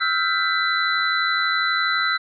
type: tone cluster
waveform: sine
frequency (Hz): 1305 / 1397 / 1564 / 1995 / 4000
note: E6 / F6 / G6 / B6 / B7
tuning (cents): -18 / 0 / -4 / +17 / +21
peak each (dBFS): -25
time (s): 0-2.18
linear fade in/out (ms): 20
effects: none